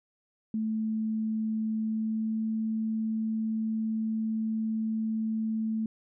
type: tone with pitch glide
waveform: sine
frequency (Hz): 219.2 to 220.6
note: A3 to A3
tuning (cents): -6 to +5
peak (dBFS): -27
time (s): 0.54-5.86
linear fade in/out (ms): 2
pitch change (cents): +11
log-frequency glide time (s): 1.79-2.43
effects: none